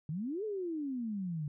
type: exponential two-way sweep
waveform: sine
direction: up then down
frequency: 143.1 to 443.7 to 143.1 Hz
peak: -34 dBFS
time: 0.09-1.48 s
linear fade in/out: 2 ms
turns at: 0.44 s
effects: none